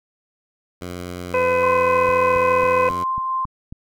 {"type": "tone", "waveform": "10% pulse", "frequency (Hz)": 89, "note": "F2", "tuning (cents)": 33, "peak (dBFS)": -21, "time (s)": [0.81, 3.04], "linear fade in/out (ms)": 10}
{"type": "harmonic tone", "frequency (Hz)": 506, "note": "B4", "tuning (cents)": 42, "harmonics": [1, 2, 3, 4, 5], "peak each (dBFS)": [-17, -22, -30, -32, -26], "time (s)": [1.34, 2.89], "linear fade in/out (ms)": 2}
{"type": "tone with tremolo", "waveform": "sine", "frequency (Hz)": 1046.5, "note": "C6", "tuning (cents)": 0, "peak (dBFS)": -19, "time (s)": [1.63, 3.45], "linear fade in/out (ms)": 2, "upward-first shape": "sine", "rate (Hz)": 3.6, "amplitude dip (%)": 25}
{"type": "click train", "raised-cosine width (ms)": 5, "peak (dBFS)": -22, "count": 7, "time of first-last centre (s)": [2.09, 3.725], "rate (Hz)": 3.67}
{"effects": []}